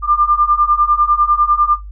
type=beating tone pair; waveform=sine; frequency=1191 / 1201 Hz; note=D6 / D6; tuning=+24 / +38 cents; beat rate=10 Hz; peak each=-13 dBFS; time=0.02-1.78 s; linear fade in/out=50 ms; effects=noise-tail reverb RT60 0.2 s tail -19 dB re dry + added 50 Hz sine -28 dBFS peak until 1.91 s